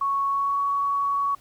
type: tone with pitch glide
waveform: sine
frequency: 1108.7 to 1122.2 Hz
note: C#6 to C#6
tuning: 0 to +21 cents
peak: -21 dBFS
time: 0.01-1.35 s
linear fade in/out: 5 ms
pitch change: +21 cents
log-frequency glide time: 0.28-0.61 s
effects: pink hiss -56 dBFS RMS until 1.4 s